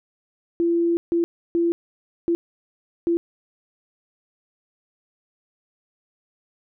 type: tone bursts at uneven times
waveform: sine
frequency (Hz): 339.6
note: F4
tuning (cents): -48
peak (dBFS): -17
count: 5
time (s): 0.6-0.97 / 1.12-1.24 / 1.55-1.72 / 2.28-2.35 / 3.07-3.17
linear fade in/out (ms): 0
effects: none